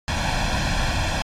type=noise with comb filter; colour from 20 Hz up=pink; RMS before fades=-22 dBFS; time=0.08-1.22 s; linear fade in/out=0 ms; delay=1.2 ms; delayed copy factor=+0.95; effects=low-pass 5000 Hz 12 dB/octave + AAC 64 kbps